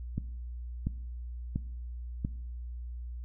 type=click train; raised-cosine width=5 ms; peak=-18 dBFS; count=4; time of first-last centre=0.18-2.249 s; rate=1.45 Hz; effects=noise-tail reverb RT60 0.8 s tail -19 dB re dry + added 60 Hz sine -37 dBFS peak until 3.24 s